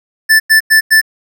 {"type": "tone bursts", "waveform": "square", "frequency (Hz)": 1760, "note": "A6", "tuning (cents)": 0, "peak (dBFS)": -5, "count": 4, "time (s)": [0.29, 1.015], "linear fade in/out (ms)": 20, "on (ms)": 110, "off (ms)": 95, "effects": []}